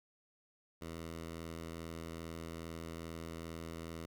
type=tone; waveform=10% pulse; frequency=82.41 Hz; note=E2; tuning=in tune; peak=-35 dBFS; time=0.81-4.06 s; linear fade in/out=10 ms; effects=none